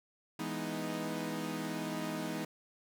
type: chord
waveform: sawtooth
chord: E major seventh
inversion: none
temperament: equal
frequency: 164.81 / 207.7 / 246.9 / 311.1 Hz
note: E3 / G#3 / B3 / D#4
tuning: 0 / 0 / 0 / 0 cents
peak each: -38 / -38 / -38 / -36 dBFS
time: 0.39-2.45 s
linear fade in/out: 5 ms
effects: none